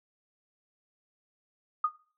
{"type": "tone with exponential decay", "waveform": "sine", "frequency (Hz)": 1233, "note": "D#6", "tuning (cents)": -16, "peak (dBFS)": -20, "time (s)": [1.84, 1.93], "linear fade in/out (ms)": 5, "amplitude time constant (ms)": 19, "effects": ["noise-tail reverb RT60 0.4 s tail -18 dB re dry"]}